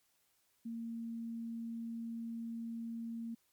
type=tone; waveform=sine; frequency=230 Hz; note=A#3; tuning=23 cents flat; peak=-39 dBFS; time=0.65-3.35 s; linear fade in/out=10 ms; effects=white hiss -75 dBFS RMS until 3.52 s + MP3 96 kbps